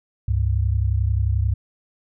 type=tone pair together; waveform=sine; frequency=69.52 / 100.8 Hz; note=C#2 / G2; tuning=+6 / +49 cents; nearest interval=tritone; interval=643 cents; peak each=-20 dBFS; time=0.28-1.54 s; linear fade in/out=5 ms; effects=none